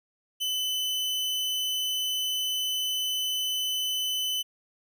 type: tone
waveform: 40% pulse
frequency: 3018 Hz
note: F#7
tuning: 34 cents sharp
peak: -26 dBFS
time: 0.4-4.43 s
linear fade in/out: 20 ms
effects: none